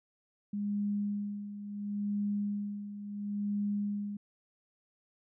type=tone with tremolo; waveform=sine; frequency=204.6 Hz; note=G#3; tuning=26 cents flat; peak=-29 dBFS; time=0.53-4.17 s; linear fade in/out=5 ms; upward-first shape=sine; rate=0.72 Hz; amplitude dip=70%; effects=none